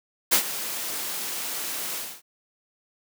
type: noise with ADSR envelope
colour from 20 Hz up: white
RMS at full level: -17 dBFS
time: 0.31-2.22 s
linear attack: 18 ms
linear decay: 94 ms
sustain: -14 dB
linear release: 270 ms
effects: high-pass 200 Hz 12 dB/octave